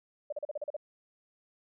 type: tone bursts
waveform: sine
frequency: 591 Hz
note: D5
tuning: 11 cents sharp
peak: -32 dBFS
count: 8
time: 0.3-0.766 s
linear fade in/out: 5 ms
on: 25 ms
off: 38 ms
effects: none